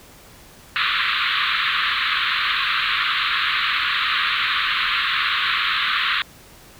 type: band-pass noise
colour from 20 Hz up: pink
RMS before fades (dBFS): -21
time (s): 0.76-6.22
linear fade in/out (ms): 0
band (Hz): 1100 to 4100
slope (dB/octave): 96
effects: pink hiss -46 dBFS RMS until 6.79 s